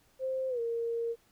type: tone with pitch glide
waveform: sine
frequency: 524 to 464.1 Hz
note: C5 to A#4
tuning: +2 to -8 cents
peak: -30 dBFS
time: 0.19-1.16 s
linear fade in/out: 50 ms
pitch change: -210 cents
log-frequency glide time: 0.49-0.6 s
effects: pink hiss -67 dBFS RMS until 1.31 s